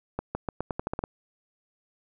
accelerating click train, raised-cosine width 1 ms, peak -15 dBFS, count 10, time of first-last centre 0.19-1.039 s, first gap 160 ms, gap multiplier 0.86, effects none

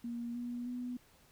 sine tone with pitch steps, 236.5 / 241.6 / 246.8 Hz, A#3 / B3 / B3, +25 / -38 / -1 cents, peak -37 dBFS, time 0.04-0.97 s, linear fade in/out 5 ms, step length 310 ms, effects pink hiss -65 dBFS RMS until 1.31 s

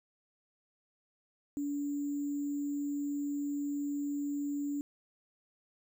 sine tone with sample-and-hold, 286.9 Hz, D4, 40 cents flat, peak -32 dBFS, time 1.57-4.81 s, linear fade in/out 0 ms, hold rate 7350 Hz, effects none

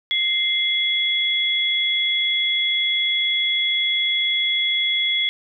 sine tone pair together, 2093 / 3367 Hz, C7 / G#7, 0 / +23 cents, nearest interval minor sixth, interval 823 cents, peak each -23 / -19 dBFS, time 0.11-5.29 s, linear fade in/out 0 ms, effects none

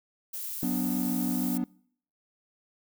violet noise, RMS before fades -36 dBFS, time 0.33-1.58 s, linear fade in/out 10 ms
triangle chord, B minor, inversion second, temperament equal, 185 / 246.9 / 293.7 Hz, F#3 / B3 / D4, 0 / 0 / 0 cents, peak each -30 / -27 / -31 dBFS, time 0.63-1.64 s, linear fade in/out 0 ms
effects noise-tail reverb RT60 0.6 s tail -24 dB re dry

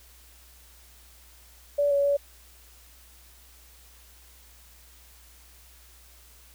sine tone with pitch steps, 576 / 564 / 568 Hz, D5 / C#5 / C#5, -34 / +30 / +42 cents, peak -20 dBFS, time 1.78-2.17 s, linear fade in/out 10 ms, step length 130 ms, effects added 60 Hz sine -54 dBFS peak until 6.54 s + white hiss -55 dBFS RMS until 6.54 s

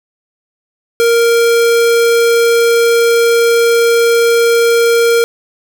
square tone, 466.2 Hz, A#4, in tune, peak -8 dBFS, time 1-5.24 s, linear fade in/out 0 ms, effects none

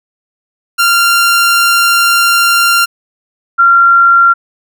sawtooth / sine tone pair in turn, 1386 / 1378.1 Hz, F6 / F6, -14 / -23 cents, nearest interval unison, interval 9 cents, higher first, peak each -3 dBFS, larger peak neither, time 0.78-2.86 / 3.58-4.34 s, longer first, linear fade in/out 20 ms, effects none

